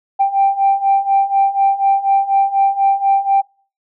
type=beating tone pair; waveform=sine; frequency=784 / 788.1 Hz; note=G5 / G5; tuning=0 / +9 cents; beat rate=4.1 Hz; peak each=-15 / -12 dBFS; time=0.19-3.42 s; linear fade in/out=20 ms; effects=noise-tail reverb RT60 0.4 s tail -25 dB re dry + tanh soft clip ceiling -5 dBFS